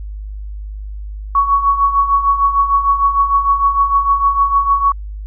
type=tone with tremolo; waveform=sine; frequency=1118 Hz; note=C#6; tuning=14 cents sharp; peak=-7 dBFS; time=1.35-4.92 s; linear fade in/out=2 ms; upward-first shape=triangle; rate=6.6 Hz; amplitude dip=75%; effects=added 51 Hz sine -24 dBFS peak until 5.26 s